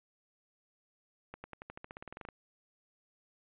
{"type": "accelerating click train", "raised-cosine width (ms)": 0.5, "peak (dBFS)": -29, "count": 16, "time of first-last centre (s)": [1.34, 2.288], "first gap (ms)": 100, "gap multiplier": 0.93, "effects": ["resampled to 8000 Hz"]}